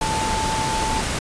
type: tone in noise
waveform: sine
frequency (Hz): 880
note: A5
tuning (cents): 0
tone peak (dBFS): -23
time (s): 0.01-1.01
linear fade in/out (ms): 5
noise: pink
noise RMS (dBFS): -24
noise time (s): 0.01-1.19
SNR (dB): -2
effects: resampled to 22050 Hz